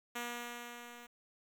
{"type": "tone with level ramp", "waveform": "5% pulse", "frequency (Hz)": 239.7, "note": "A#3", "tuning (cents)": 48, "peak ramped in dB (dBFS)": [-26, -40], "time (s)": [0.15, 1.07], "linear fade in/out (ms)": 10, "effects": ["11-bit"]}